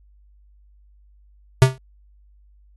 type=tone with exponential decay; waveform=square; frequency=130.81 Hz; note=C3; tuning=in tune; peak=-5 dBFS; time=1.62-1.78 s; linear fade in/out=0 ms; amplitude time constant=33 ms; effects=added 50 Hz sine -50 dBFS peak until 2.76 s + AAC 32 kbps